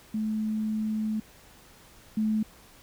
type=tone pair in turn; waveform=sine; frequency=216.5 / 216.5 Hz; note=A3 / A3; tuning=-28 / -28 cents; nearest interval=unison; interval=0 cents; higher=neither; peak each=-26 / -23 dBFS; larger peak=second; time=0.14-1.2 / 2.17-2.43 s; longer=first; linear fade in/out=5 ms; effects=pink hiss -54 dBFS RMS until 2.82 s